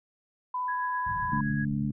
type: tone with vibrato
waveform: sine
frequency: 999 Hz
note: B5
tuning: 20 cents sharp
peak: -28 dBFS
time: 0.54-1.41 s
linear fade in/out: 5 ms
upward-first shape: triangle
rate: 17 Hz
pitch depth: 10 cents each way
type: tone with tremolo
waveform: sine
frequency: 1661.2 Hz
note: G#6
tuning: in tune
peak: -32 dBFS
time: 0.68-1.65 s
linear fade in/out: 5 ms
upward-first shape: triangle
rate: 7.8 Hz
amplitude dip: 50%
type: low-pass noise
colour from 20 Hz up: white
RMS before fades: -40 dBFS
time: 1.06-1.92 s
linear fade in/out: 10 ms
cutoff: 190 Hz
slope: 48 dB/octave
type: harmonic tone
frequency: 71.6 Hz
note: D2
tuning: 43 cents flat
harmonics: 2 / 3 / 4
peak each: -30 / -29 / -36 dBFS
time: 1.32-1.91 s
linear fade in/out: 5 ms
effects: none